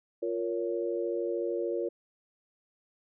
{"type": "chord", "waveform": "sine", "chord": "Bb minor", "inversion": "second", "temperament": "just", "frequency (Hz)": [349.6, 466.2, 559.4], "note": ["F4", "Bb4", "Db5"], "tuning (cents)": [2, 0, 16], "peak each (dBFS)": [-32, -33, -35], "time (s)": [0.22, 1.89], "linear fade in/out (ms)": 10, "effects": []}